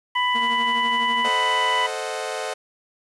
harmonic tone, 993 Hz, B5, 9 cents sharp, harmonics 1 / 2 / 3, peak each -21 / -24 / -26 dBFS, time 0.15-1.87 s, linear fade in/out 10 ms
sawtooth tone with tremolo, 233.1 Hz, A#3, in tune, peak -25 dBFS, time 0.34-1.29 s, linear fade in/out 20 ms, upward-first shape triangle, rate 12 Hz, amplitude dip 70%
sawtooth chord, A diminished seventh, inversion none, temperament equal, 440 / 523.3 / 622.3 / 740 Hz, A4 / C5 / Eb5 / Gb5, 0 / 0 / 0 / 0 cents, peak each -28 dBFS, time 1.24-2.54 s, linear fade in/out 10 ms
effects resampled to 24000 Hz + 8-bit

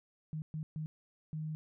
sine tone bursts at uneven times, 155.56 Hz, D#3, in tune, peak -36 dBFS, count 4, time 0.33-0.42 / 0.54-0.63 / 0.76-0.86 / 1.33-1.55 s, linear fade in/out 0 ms, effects none

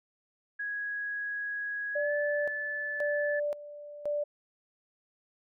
sine tone with pitch glide, 1661.2 to 1738.8 Hz, G#6 to A6, 0 to -21 cents, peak -32 dBFS, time 0.59-3.4 s, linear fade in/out 10 ms, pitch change +79 cents, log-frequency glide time 1.92-2.12 s
sine tone with tremolo, 587.3 Hz, D5, in tune, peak -28 dBFS, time 1.95-4.24 s, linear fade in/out 10 ms, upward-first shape square, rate 0.95 Hz, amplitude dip 80%
effects none

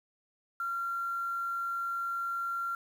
sine tone with quantisation, 1375 Hz, F6, 27 cents flat, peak -31 dBFS, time 0.6-2.75 s, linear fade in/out 2 ms, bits 9, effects none

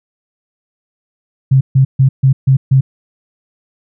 sine tone bursts, 133.4 Hz, C3, 34 cents sharp, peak -5 dBFS, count 6, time 1.51-2.81 s, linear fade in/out 10 ms, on 100 ms, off 140 ms, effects none

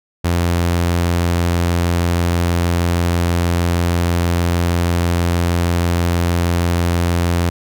sawtooth tone, 86.3 Hz, F2, 20 cents flat, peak -10 dBFS, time 0.24-7.5 s, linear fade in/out 10 ms, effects none

